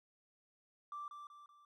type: tone with echo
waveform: triangle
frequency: 1173 Hz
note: D6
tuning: 2 cents flat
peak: -39 dBFS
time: 0.92-1.08 s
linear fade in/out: 2 ms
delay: 190 ms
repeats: 3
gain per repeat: -7 dB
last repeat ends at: 1.65 s
effects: tanh soft clip ceiling -40 dBFS